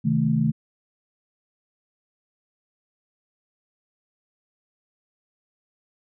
sine chord, A diminished, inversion first, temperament just, 132 / 158.4 / 220 Hz, C3 / Eb3 / A3, +16 / +31 / 0 cents, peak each -25 / -22 / -22 dBFS, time 0.04-0.52 s, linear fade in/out 20 ms, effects none

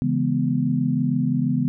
sine chord, C# minor seventh, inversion none, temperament equal, 138.59 / 164.81 / 207.7 / 246.9 Hz, C#3 / E3 / G#3 / B3, 0 / 0 / 0 / 0 cents, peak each -24 / -25 / -27 / -22 dBFS, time 0.02-1.68 s, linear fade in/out 0 ms, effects none

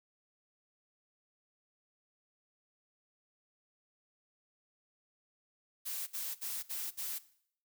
blue noise bursts, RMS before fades -39 dBFS, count 5, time 5.85-7.19 s, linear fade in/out 20 ms, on 220 ms, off 60 ms, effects noise-tail reverb RT60 0.6 s tail -17 dB re dry

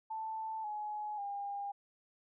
sine tone with pitch steps, 882 / 842.7 / 805.1 Hz, A5 / G#5 / G5, +4 / +25 / +46 cents, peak -37 dBFS, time 0.1-1.72 s, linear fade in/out 10 ms, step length 540 ms, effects none

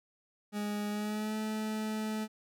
40% pulse tone with pitch glide, 207.7 to 216.5 Hz, G#3 to A3, 0 to -28 cents, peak -32 dBFS, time 0.52-2.28 s, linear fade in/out 50 ms, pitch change +72 cents, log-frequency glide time 0.9-1.36 s, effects none

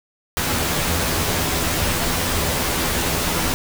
pink noise with comb filter, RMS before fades -21 dBFS, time 0.37-3.54 s, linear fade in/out 0 ms, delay 12 ms, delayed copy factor +0.6, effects none

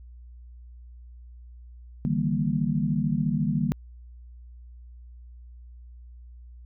sine chord, E half-diminished seventh, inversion third, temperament equal with one note detuned, 146.83 / 160.68 / 196 / 233.1 Hz, D3 / E3 / G3 / Bb3, 0 / -44 / 0 / 0 cents, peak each -28 dBFS, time 2.05-3.72 s, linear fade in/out 0 ms, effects added 60 Hz sine -43 dBFS peak until 6.65 s

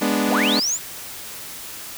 sawtooth chord, G# diminished, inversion none, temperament equal, 207.7 / 246.9 / 293.7 Hz, G#3 / B3 / D4, 0 / 0 / 0 cents, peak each -19 dBFS, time 0.01-0.6 s, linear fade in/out 10 ms
sine linear sweep, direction up, 31.12 to 7520 Hz, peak -19 dBFS, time 0.28-0.79 s, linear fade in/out 50 ms
effects white hiss -35 dBFS RMS until 1.97 s

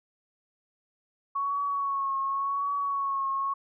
sine tone with vibrato, 1108.7 Hz, C#6, in tune, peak -26 dBFS, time 1.35-3.54 s, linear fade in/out 10 ms, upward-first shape triangle, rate 0.9 Hz, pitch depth 41 cents each way, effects none

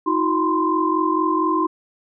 sine tone cluster, 317.2 / 362.2 / 1003 / 1047 Hz, D#4 / F#4 / B5 / C6, +33 / -37 / +26 / +1 cents, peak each -21 / -24 / -27 / -20 dBFS, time 0.06-1.67 s, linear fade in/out 10 ms, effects none

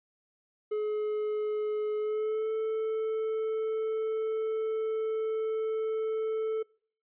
triangle tone with pitch glide, 424.6 to 439.8 Hz, G#4 to A4, +38 to -1 cents, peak -26 dBFS, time 0.71-6.63 s, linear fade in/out 10 ms, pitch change +61 cents, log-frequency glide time 1.98-2.52 s, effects noise-tail reverb RT60 0.5 s tail -25 dB re dry + resampled to 8000 Hz

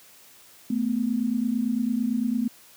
sine tone pair together, 221.1 / 250 Hz, A3 / B3, +9 / +21 cents, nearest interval major second, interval 212 cents, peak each -25 dBFS, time 0.7-2.48 s, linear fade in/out 5 ms, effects white hiss -52 dBFS RMS until 2.76 s + high-pass 80 Hz 12 dB/octave

